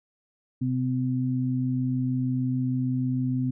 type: tone pair together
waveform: sine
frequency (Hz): 128.8 / 255.3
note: C3 / C4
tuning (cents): -27 / -42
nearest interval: octave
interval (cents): 1185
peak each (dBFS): -26 / -26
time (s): 0.61-3.51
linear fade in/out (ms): 10
effects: none